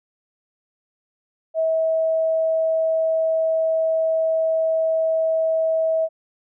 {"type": "tone", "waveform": "sine", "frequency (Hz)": 645, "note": "E5", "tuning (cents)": -38, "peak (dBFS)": -17, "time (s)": [1.54, 6.09], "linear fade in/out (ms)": 50, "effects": []}